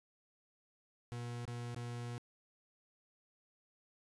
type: tone with dropouts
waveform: 40% pulse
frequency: 120 Hz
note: B2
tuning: 49 cents flat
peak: -40 dBFS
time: 1.12-2.18 s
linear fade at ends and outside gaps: 0 ms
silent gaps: 1.453-1.478 / 1.746-1.763 s
effects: resampled to 24000 Hz